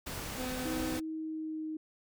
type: noise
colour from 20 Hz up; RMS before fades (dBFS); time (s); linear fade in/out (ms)
pink; -40; 0.06-1; 10
type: tone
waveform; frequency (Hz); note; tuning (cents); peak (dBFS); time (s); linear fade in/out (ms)
25% pulse; 254.4; C4; -48; -33; 0.35-1.01; 50
type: tone with pitch glide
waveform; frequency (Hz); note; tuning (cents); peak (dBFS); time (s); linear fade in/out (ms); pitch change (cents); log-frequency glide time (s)
sine; 317.7 to 312.8; D#4 to D#4; +36 to +9; -35; 0.65-1.77; 5; -27; 1.02-1.66
effects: none